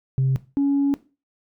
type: tone pair in turn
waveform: sine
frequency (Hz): 132.8 / 280.1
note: C3 / C#4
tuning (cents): +26 / +18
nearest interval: octave + minor second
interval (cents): 1292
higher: second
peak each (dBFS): -15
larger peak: neither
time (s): 0.18-0.36 / 0.57-0.94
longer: second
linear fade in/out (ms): 0
effects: noise-tail reverb RT60 0.3 s tail -17 dB re dry + tanh soft clip ceiling -14 dBFS